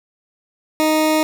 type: tone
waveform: 20% pulse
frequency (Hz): 311.1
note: D#4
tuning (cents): 0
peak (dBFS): -9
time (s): 0.8-1.23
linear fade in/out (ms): 0
effects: none